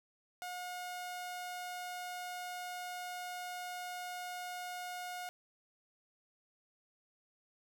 sawtooth tone, 720 Hz, F#5, 47 cents flat, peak -37 dBFS, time 0.42-5.29 s, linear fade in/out 0 ms, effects none

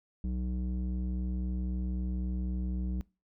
square tone with low-pass filter, 61.9 Hz, B1, 5 cents sharp, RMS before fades -33 dBFS, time 0.24-3.01 s, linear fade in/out 0 ms, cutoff 230 Hz, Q 2.2, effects noise-tail reverb RT60 0.3 s tail -24 dB re dry

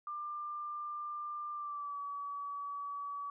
sine tone with pitch glide, 1192 to 1140.8 Hz, D6 to C#6, +25 to +49 cents, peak -38 dBFS, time 0.07-3.3 s, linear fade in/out 2 ms, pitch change -76 cents, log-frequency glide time 1.52-1.99 s, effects none

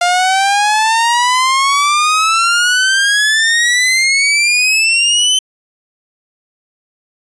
sawtooth exponential sweep, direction up, 698 to 3078 Hz, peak -6 dBFS, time 0.01-5.39 s, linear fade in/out 5 ms, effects resampled to 22050 Hz

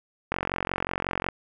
click train, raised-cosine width 0.5 ms, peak -11 dBFS, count 45, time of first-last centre 0.32-1.287 s, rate 45.5 Hz, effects none

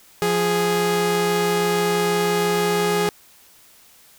sawtooth tone pair together, 174.61 / 415.3 Hz, F3 / G#4, 0 / 0 cents, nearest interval octave + minor third, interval 1500 cents, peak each -20 / -15 dBFS, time 0.22-3.09 s, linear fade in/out 0 ms, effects white hiss -51 dBFS RMS until 4.18 s

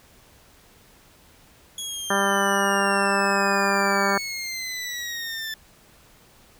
20% pulse exponential sweep, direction down, 3347 to 1755 Hz, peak -24 dBFS, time 1.78-5.54 s, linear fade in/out 2 ms
harmonic tone, 198 Hz, G3, 18 cents sharp, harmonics 1 / 2 / 3 / 4 / 5 / 6 / 7 / 8 / 9, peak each -28 / -28 / -28 / -28 / -28 / -28 / -28 / -28 / -28 dBFS, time 2.1-4.18 s, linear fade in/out 5 ms
effects pink hiss -54 dBFS RMS until 6.59 s

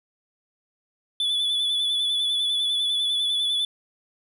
triangle tone with vibrato, 3457 Hz, A7, 31 cents flat, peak -20 dBFS, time 1.2-3.65 s, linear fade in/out 2 ms, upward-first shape sine, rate 10 Hz, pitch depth 37 cents each way, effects none

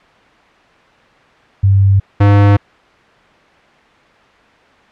sine / square tone pair in turn, 98 / 101.4 Hz, G2 / G#2, 0 / -41 cents, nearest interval minor second, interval 59 cents, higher second, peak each -6 dBFS, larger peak neither, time 1.63-2 / 2.2-2.57 s, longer neither, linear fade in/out 10 ms, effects white hiss -46 dBFS RMS until 4.91 s + low-pass 2000 Hz 12 dB/octave

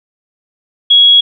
sine tone, 3327 Hz, G#7, 2 cents sharp, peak -3 dBFS, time 0.9-1.21 s, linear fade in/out 10 ms, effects none

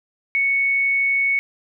sine tone, 2217 Hz, C#7, in tune, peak -16 dBFS, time 0.35-1.39 s, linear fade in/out 0 ms, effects none

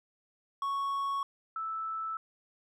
triangle / sine tone pair in turn, 1108.7 / 1315.8 Hz, C#6 / E6, 0 / -4 cents, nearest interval minor third, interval 296 cents, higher second, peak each -28 / -33 dBFS, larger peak first, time 0.62-1.23 / 1.56-2.17 s, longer neither, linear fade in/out 2 ms, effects none

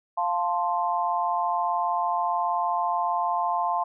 sine chord, F major, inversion none, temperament equal, 698.5 / 880 / 1046.5 Hz, F5 / A5 / C6, 0 / 0 / 0 cents, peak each -27 dBFS, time 0.17-3.84 s, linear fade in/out 10 ms, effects none

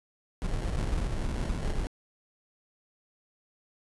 brown noise with sample-and-hold, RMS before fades -30 dBFS, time 0.42-1.87 s, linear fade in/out 0 ms, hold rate 1225 Hz, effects resampled to 24000 Hz

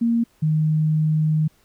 sine tone pair in turn, 232.6 / 155.24 Hz, A#3 / D#3, -4 / -4 cents, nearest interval perfect fifth, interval 700 cents, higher first, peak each -16 dBFS, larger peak neither, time 0.01-0.24 / 0.42-1.48 s, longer second, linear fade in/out 10 ms, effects pink hiss -60 dBFS RMS until 1.64 s

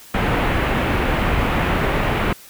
pink low-pass noise, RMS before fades -19 dBFS, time 0.14-2.33 s, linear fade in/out 5 ms, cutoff 2700 Hz, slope 24 dB/octave, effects white hiss -43 dBFS RMS until 2.49 s

